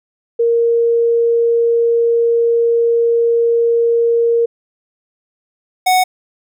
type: tone pair in turn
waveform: sine / square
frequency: 466.2 / 740 Hz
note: A#4 / F#5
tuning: 0 / 0 cents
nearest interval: minor sixth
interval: 800 cents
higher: second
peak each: -10 dBFS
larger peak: neither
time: 0.39-4.46 / 5.86-6.04 s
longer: first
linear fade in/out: 10 ms
effects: none